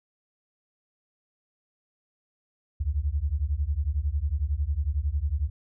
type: beating tone pair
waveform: sine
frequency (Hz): 67.4 / 78.4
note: C#2 / D#2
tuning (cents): -48 / +14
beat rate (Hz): 11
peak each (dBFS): -27 / -27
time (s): 2.8-5.5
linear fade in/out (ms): 10
effects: none